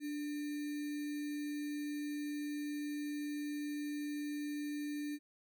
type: tone with sample-and-hold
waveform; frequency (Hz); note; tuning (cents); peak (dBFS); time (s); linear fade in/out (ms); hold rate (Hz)
sine; 293.7; D4; 0; -37; 0-5.19; 50; 2100
effects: none